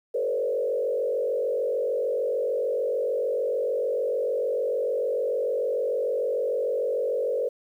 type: tone with frequency modulation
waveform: sine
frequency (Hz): 500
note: B4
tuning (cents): +21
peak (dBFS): -23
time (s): 0.14-7.49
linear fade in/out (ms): 10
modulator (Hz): 46.7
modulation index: 1.4
effects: 10-bit